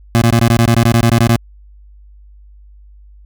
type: tone bursts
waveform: 25% pulse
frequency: 116.4 Hz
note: A#2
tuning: 2 cents flat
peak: -4 dBFS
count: 14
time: 0.15-1.362 s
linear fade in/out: 0 ms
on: 68 ms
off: 20 ms
effects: added 50 Hz sine -38 dBFS peak until 3.25 s